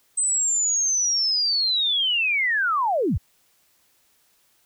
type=linear sweep; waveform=sine; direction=down; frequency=8230 to 38.96 Hz; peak=-19 dBFS; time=0.17-3.18 s; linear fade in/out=10 ms; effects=white hiss -63 dBFS RMS until 4.65 s